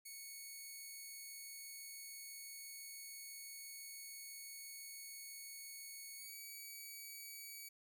5% pulse tone with pitch glide, 2217 to 2269 Hz, C#7 to C#7, 0 to +40 cents, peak -40 dBFS, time 0.05-7.69 s, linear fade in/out 10 ms, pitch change +40 cents, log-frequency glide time 6.17-6.35 s, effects none

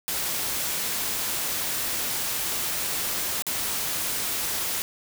white noise with dropouts, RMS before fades -28 dBFS, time 0.08-4.82 s, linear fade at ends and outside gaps 0 ms, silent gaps 3.422-3.467 s, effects none

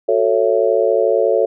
sine chord, F# minor seventh, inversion none, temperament just, 370 / 444 / 555 / 666 Hz, F#4 / A4 / C#5 / E5, 0 / +16 / +2 / +18 cents, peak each -20 / -16 / -16 / -20 dBFS, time 0.08-1.46 s, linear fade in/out 10 ms, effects none

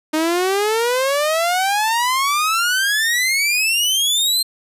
sawtooth exponential sweep, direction up, 306.4 to 4186 Hz, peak -12 dBFS, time 0.13-4.43 s, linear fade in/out 10 ms, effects resampled to 32000 Hz

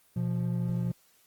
triangle tone pair together, 122.4 / 174.61 Hz, B2 / F3, -15 / 0 cents, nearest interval tritone, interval 615 cents, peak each -28 dBFS, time 0.16-0.92 s, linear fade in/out 5 ms, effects white hiss -64 dBFS RMS until 1.26 s + Opus 24 kbps

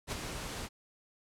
pink noise with ADSR envelope, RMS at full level -35 dBFS, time 0.07-0.69 s, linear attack 48 ms, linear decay 28 ms, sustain -5 dB, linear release 45 ms, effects low-pass 10000 Hz 12 dB/octave

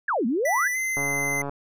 sine exponential two-way sweep, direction down then up, 1787 to 211.4 to 1787 Hz, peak -21 dBFS, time 0.08-0.68 s, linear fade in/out 5 ms, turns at 0.26 s
square tone with pitch glide, 1975.5 to 2064 Hz, B6 to C7, 0 to -24 cents, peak -25 dBFS, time 0.45-1.42 s, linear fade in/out 5 ms, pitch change +76 cents, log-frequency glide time 0.72-0.77 s
click train, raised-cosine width 1 ms, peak -18 dBFS, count 75, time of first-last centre 0.97-1.495 s, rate 141 Hz
effects none

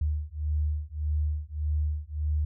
sine beating tone pair, 74.7 / 76.4 Hz, D2 / D#2, +30 / -31 cents, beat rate 1.7 Hz, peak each -29 dBFS, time 0.01-2.45 s, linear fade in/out 5 ms, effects none

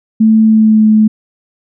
sine tone with pitch glide, 219.9 to 216 Hz, A3 to A3, -1 to -32 cents, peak -4 dBFS, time 0.2-1.08 s, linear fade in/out 10 ms, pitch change -31 cents, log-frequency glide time 0.44-0.86 s, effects none

